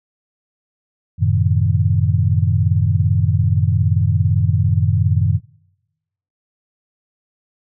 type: chord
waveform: sine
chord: F# diminished seventh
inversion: none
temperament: equal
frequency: 92.5 / 110 / 130.81 / 155.56 Hz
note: F#2 / A2 / C3 / Eb3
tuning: 0 / 0 / 0 / 0 cents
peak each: -16 / -17 / -21 / -20 dBFS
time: 1.18-5.4 s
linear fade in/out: 50 ms
effects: noise-tail reverb RT60 1.0 s tail -26 dB re dry